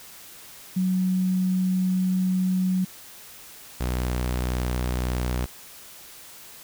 sine / sawtooth tone pair in turn, 185.3 / 61.84 Hz, F#3 / B1, +3 / +3 cents, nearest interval octave + perfect fifth, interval 1900 cents, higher first, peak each -20 dBFS, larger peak neither, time 0.76-2.85 / 3.8-5.46 s, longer first, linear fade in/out 10 ms, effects white hiss -45 dBFS RMS until 6.63 s

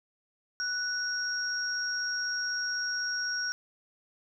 sine tone pair together, 1480 / 5588 Hz, F#6 / F8, 0 / 0 cents, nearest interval octave + major seventh, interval 2300 cents, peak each -32 / -32 dBFS, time 0.6-3.52 s, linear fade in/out 0 ms, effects 11-bit

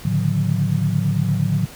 sine tone cluster, 108.8 / 142.8 / 151.5 / 181.2 Hz, A2 / D3 / D#3 / F#3, -19 / -48 / -46 / -36 cents, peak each -22 dBFS, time 0.05-1.66 s, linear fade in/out 5 ms, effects pink hiss -40 dBFS RMS until 1.75 s

